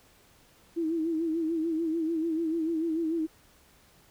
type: tone with vibrato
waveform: sine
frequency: 325.3 Hz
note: E4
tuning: 23 cents flat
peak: -26 dBFS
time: 0.76-3.27 s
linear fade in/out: 20 ms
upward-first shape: sine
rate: 6.8 Hz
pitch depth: 70 cents each way
effects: pink hiss -60 dBFS RMS until 4.1 s